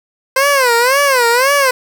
15% pulse tone with vibrato, 516 Hz, C5, 24 cents flat, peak -3 dBFS, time 0.36-1.71 s, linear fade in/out 5 ms, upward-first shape sine, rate 1.9 Hz, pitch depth 180 cents each way, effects 7-bit

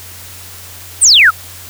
sine exponential sweep, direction down, 9397 to 1219 Hz, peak -3 dBFS, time 1.01-1.31 s, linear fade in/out 20 ms, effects added 90 Hz sine -37 dBFS peak until 1.69 s + white hiss -33 dBFS RMS until 1.69 s

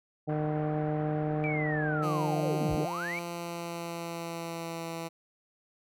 harmonic tone, 152.2 Hz, D#3, 38 cents flat, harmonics 1 / 2 / 3 / 4 / 5, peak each -31 / -34 / -36 / -37 / -38 dBFS, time 0.27-2.86 s, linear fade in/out 20 ms
white low-pass noise, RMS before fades -45 dBFS, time 0.29-2.05 s, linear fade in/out 5 ms, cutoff 1600 Hz, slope 24 dB/octave
sine linear two-way sweep, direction down then up, 2349 to 38.01 to 2349 Hz, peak -33 dBFS, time 1.44-3.19 s, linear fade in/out 0 ms, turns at 2.74 s
10% pulse tone with pitch glide, 174.3 to 165.85 Hz, F3 to E3, -3 to +11 cents, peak -27 dBFS, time 2.02-5.09 s, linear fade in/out 20 ms, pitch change -86 cents, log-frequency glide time 2.57-4.88 s
effects none

